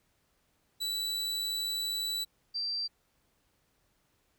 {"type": "tone pair in turn", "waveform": ["40% pulse", "sine"], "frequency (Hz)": [3951, 4697], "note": ["B7", "D8"], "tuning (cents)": [0, -1], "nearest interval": "minor third", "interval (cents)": 299, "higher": "second", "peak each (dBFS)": [-30, -31], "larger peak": "first", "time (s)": [[0.8, 2.25], [2.54, 2.88]], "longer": "first", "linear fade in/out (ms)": 20, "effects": ["pink hiss -73 dBFS RMS until 4.38 s"]}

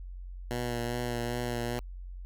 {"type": "tone with vibrato", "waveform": "10% pulse", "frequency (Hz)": 120.3, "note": "B2", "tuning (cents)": -45, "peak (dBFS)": -23, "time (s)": [0.51, 1.79], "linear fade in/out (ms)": 0, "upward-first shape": "sine", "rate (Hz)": 2.5, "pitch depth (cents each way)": 26, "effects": ["added 45 Hz sine -39 dBFS peak until 2.25 s"]}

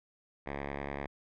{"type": "tone with low-pass filter", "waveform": "5% pulse", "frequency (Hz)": 70.4, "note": "C#2", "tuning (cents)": 27, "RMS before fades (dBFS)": -39, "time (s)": [0.46, 1.07], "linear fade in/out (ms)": 5, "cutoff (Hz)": 1900, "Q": 1.8, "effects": []}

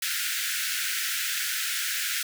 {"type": "high-pass noise", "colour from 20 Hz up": "pink", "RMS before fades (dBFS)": -29, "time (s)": [0.02, 2.23], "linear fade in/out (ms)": 5, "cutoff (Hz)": 1400, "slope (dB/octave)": 96, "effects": []}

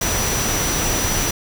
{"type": "tone in noise", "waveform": "sine", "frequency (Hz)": 5890, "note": "F#8", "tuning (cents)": -9, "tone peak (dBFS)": -24, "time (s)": [0.01, 1.31], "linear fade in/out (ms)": 5, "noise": "pink", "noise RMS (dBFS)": -21, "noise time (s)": [0.01, 1.31], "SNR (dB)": -6, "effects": []}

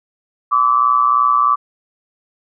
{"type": "tone with amplitude modulation", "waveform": "sine", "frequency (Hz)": 1155, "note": "D6", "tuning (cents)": -29, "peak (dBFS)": -7, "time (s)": [0.51, 1.56], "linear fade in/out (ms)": 20, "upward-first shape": "sine", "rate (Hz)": 123, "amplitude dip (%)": 75, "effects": []}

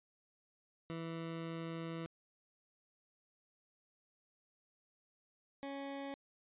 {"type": "tone pair in turn", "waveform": "20% pulse", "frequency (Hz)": [164.81, 277.2], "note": ["E3", "C#4"], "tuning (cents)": [0, 0], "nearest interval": "major sixth", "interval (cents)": 900, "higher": "second", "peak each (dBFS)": [-36, -37], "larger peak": "first", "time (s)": [[0.9, 2.06], [5.63, 6.14]], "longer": "first", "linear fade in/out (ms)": 0, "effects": ["resampled to 8000 Hz"]}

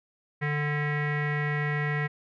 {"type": "tone with low-pass filter", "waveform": "square", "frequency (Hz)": 147.7, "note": "D3", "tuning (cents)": 10, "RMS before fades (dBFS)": -28, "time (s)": [0.41, 2.08], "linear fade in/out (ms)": 20, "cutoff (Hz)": 2000, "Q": 8.2, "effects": []}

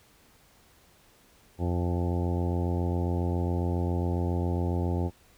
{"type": "harmonic tone with a mistuned harmonic", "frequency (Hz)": 87.31, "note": "F2", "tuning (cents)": 0, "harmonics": [1, 2, 3, 4, 5, 6, 7, 8, 9, 10], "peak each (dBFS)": [-27, -33, -35, -35, -40, -41, -45, -44, -43, -44], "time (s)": [1.58, 5.11], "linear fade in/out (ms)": 50, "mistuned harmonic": 9, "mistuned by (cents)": 16, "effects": ["pink hiss -60 dBFS RMS until 5.37 s"]}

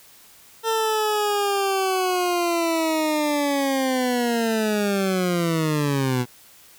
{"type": "linear sweep", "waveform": "20% pulse", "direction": "down", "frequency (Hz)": [452.5, 121.2], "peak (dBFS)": -15, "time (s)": [0.63, 6.26], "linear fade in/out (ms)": 50, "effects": ["white hiss -50 dBFS RMS until 6.78 s"]}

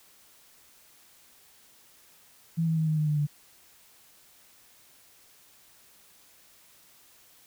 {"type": "tone with pitch steps", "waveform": "sine", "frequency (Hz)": [164.81, 161.7, 158.65, 155.65, 152.71, 149.83, 147], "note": ["E3", "E3", "D#3", "D#3", "D#3", "D3", "D3"], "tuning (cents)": [0, -33, 34, 1, -32, 35, 2], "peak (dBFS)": -23, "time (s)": [2.57, 3.27], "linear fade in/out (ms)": 20, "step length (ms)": 100, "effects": ["white hiss -58 dBFS RMS until 7.46 s"]}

